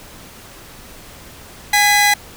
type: tone pair together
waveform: sawtooth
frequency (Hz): 824.8 / 2004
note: G#5 / B6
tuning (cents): -12 / +25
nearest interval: octave + minor third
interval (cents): 1537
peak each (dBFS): -10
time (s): 1.73-2.14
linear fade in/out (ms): 5
effects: pink hiss -39 dBFS RMS until 2.36 s